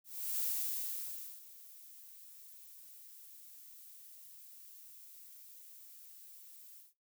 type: noise with ADSR envelope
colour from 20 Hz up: violet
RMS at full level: -35 dBFS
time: 0.04-6.94 s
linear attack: 370 ms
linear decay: 1000 ms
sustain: -20 dB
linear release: 170 ms
effects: noise-tail reverb RT60 0.2 s tail -18 dB re dry